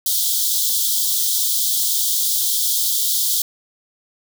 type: high-pass noise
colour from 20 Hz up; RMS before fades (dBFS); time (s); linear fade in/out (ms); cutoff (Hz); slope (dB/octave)
white; -19; 0.06-3.42; 2; 3200; 96
effects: none